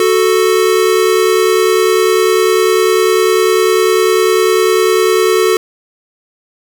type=tone pair together; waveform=square; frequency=370 / 440 Hz; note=F#4 / A4; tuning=0 / 0 cents; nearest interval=minor third; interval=300 cents; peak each=-12 dBFS; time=0-5.57 s; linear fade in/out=2 ms; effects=8-bit